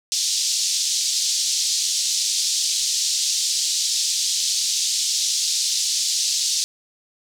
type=band-pass noise; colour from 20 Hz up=white; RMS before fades=-22 dBFS; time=0.12-6.64 s; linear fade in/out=0 ms; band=3900 to 6900 Hz; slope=24 dB/octave; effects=none